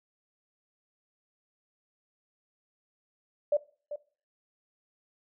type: tone with echo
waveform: sine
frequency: 587.3 Hz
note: D5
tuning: in tune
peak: -21 dBFS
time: 3.52-3.57 s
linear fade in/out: 5 ms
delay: 390 ms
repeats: 1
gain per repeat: -12 dB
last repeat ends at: 3.96 s
effects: noise-tail reverb RT60 0.4 s tail -18 dB re dry